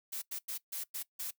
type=noise bursts at uneven times; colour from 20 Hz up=blue; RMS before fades=-39 dBFS; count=6; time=0.12-0.22 / 0.31-0.39 / 0.48-0.58 / 0.72-0.84 / 0.94-1.03 / 1.19-1.31 s; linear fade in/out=10 ms; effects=noise-tail reverb RT60 0.1 s tail -20 dB re dry